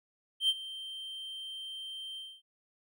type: tone with ADSR envelope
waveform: triangle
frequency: 3136 Hz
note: G7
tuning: in tune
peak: -21 dBFS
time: 0.4-2.42 s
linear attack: 89 ms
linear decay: 43 ms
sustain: -17 dB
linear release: 250 ms
effects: none